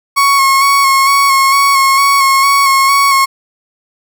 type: tone with vibrato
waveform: 35% pulse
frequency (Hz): 1100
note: C#6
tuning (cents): -14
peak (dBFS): -5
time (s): 0.16-3.26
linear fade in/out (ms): 20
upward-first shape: square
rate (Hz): 2.2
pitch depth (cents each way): 23
effects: none